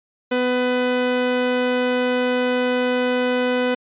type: tone pair together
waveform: 45% pulse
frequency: 249.7 / 499.4 Hz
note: B3 / B4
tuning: +19 / +19 cents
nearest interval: octave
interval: 1200 cents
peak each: -22 / -20 dBFS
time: 0.31-3.75 s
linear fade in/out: 10 ms
effects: resampled to 8000 Hz